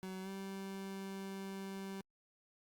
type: tone with pitch glide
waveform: 30% pulse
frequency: 188 to 194.07 Hz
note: F#3 to G3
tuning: +28 to -17 cents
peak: -40 dBFS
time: 0.03-2.01 s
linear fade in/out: 0 ms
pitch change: +55 cents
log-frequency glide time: 0.22-0.29 s
effects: Opus 48 kbps